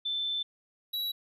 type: tone pair in turn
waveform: sine / square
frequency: 3534 / 3905 Hz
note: A7 / B7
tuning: +7 / -20 cents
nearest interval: major second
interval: 173 cents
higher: second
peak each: -29 / -31 dBFS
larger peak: first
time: 0.05-0.43 / 0.93-1.12 s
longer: first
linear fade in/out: 10 ms
effects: resampled to 32000 Hz